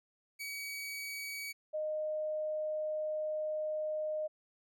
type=tone pair in turn; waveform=sawtooth / sine; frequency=2266 / 616 Hz; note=C#7 / D#5; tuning=+37 / -17 cents; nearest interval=octave + major seventh; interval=2254 cents; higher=first; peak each=-36 / -33 dBFS; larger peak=second; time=0.39-1.53 / 1.73-4.28 s; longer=second; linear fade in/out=20 ms; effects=none